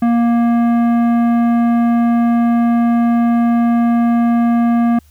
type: tone with tanh clipping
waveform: sine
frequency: 235 Hz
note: A#3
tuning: 14 cents sharp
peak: -12 dBFS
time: 0.02-4.99 s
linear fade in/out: 5 ms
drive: 13 dB
effects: added 75 Hz sine -45 dBFS peak until 5.1 s + white hiss -55 dBFS RMS until 5.1 s